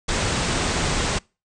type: low-pass noise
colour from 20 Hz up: pink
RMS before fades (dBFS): -23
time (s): 0.08-1.19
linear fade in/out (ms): 10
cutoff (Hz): 8800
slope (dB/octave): 96
effects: noise-tail reverb RT60 0.3 s tail -26 dB re dry